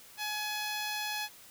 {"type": "tone", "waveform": "10% pulse", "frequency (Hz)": 844, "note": "G#5", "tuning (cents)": 28, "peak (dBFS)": -25, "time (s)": [0.17, 1.29], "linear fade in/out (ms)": 50, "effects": ["white hiss -54 dBFS RMS until 1.5 s"]}